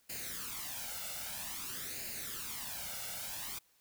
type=noise with flanger; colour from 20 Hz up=white; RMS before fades=-42 dBFS; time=0.09-3.59 s; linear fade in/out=10 ms; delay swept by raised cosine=0.43 to 1.43 ms; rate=0.51 Hz; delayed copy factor=+0.7; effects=white hiss -70 dBFS RMS until 3.8 s